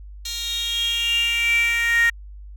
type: tone with high-pass filter sweep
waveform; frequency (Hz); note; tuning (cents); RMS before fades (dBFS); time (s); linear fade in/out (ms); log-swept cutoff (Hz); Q
10% pulse; 466.2; A#4; 0; -21; 0.25-2.1; 5; 4300 to 1800; 9.2
effects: added 50 Hz sine -36 dBFS peak until 2.56 s

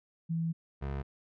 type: tone pair in turn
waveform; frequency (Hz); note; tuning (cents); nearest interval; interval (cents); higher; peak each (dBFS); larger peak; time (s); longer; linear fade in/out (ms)
sine / 25% pulse; 164.81 / 69.29; E3 / C#2; 0 / 0; octave + minor third; 1500; first; -29 / -30; first; 0.29-0.53 / 0.81-1.03; first; 20
effects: low-pass 2000 Hz 12 dB/octave

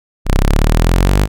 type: exponential sweep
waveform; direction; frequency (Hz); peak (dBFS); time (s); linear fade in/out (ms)
sawtooth; up; 31 to 51.91; -5; 0.25-1.28; 50
effects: none

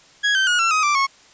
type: tone with pitch steps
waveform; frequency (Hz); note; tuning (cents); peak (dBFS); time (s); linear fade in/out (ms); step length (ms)
30% pulse; 1661.2 / 1550 / 1446.2 / 1349.3 / 1259 / 1174.6 / 1096; G#6 / G6 / F#6 / E6 / D#6 / D6 / C#6; 0 / -20 / -40 / +40 / +20 / 0 / -20; -13; 0.23-1.07; 20; 120
effects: white hiss -50 dBFS RMS until 1.33 s + resampled to 16000 Hz

